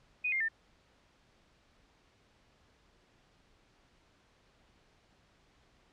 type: tone with pitch steps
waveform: sine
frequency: 2485 / 2114 / 1798.2 Hz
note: D#7 / C7 / A6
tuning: -3 / +17 / +37 cents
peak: -29 dBFS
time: 0.24-0.486 s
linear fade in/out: 10 ms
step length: 82 ms
effects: pink hiss -67 dBFS RMS until 5.92 s + low-pass 5000 Hz 12 dB/octave

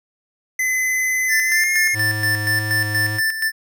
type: tone with pitch glide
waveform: square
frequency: 2031 to 2138 Hz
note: B6 to C7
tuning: +48 to +37 cents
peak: -18 dBFS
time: 0.59-1.95 s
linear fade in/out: 5 ms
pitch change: +89 cents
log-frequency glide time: 1.42-1.7 s
type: tone with tremolo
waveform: square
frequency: 1770 Hz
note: A6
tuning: 10 cents sharp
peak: -17 dBFS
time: 1.28-3.52 s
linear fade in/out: 50 ms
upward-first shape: square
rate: 4.2 Hz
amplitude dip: 60%
type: tone with vibrato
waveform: square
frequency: 106.1 Hz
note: G#2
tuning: 38 cents sharp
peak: -24 dBFS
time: 1.93-3.21 s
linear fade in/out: 50 ms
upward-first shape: square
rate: 1.7 Hz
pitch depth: 11 cents each way
effects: none

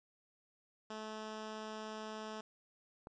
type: tone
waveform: 10% pulse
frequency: 216.7 Hz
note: A3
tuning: 26 cents flat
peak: -35 dBFS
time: 0.9-2.41 s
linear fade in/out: 5 ms
type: click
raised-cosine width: 1 ms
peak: -35 dBFS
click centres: 3.071 s
effects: resampled to 16000 Hz + 11-bit

